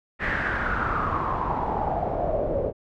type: noise with low-pass filter sweep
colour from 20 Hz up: pink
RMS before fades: -26 dBFS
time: 0.19-2.73 s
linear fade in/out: 50 ms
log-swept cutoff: 1900 to 510 Hz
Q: 5.7
effects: none